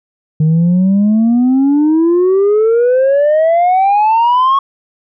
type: exponential sweep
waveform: sine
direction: up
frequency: 152.7 to 1108.7 Hz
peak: -5 dBFS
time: 0.4-4.59 s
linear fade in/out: 5 ms
effects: tanh soft clip ceiling -6 dBFS